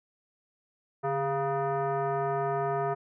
sine tone with frequency modulation, 143.9 Hz, D3, 35 cents flat, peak -26 dBFS, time 1.03-2.95 s, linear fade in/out 20 ms, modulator 550 Hz, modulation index 1.8, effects none

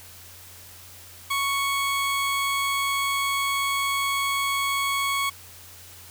20% pulse tone, 1108.7 Hz, C#6, in tune, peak -18 dBFS, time 1.3-5.3 s, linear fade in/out 10 ms, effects added 89 Hz sine -51 dBFS peak until 6.1 s + white hiss -46 dBFS RMS until 6.1 s

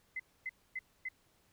sine tone bursts, 2043 Hz, C7, 42 cents flat, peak -36 dBFS, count 4, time 0.16-1.088 s, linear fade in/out 5 ms, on 37 ms, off 260 ms, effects pink hiss -71 dBFS RMS until 1.52 s

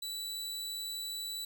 sawtooth tone, 3951 Hz, B7, in tune, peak -34 dBFS, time 0.02-1.45 s, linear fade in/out 5 ms, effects none

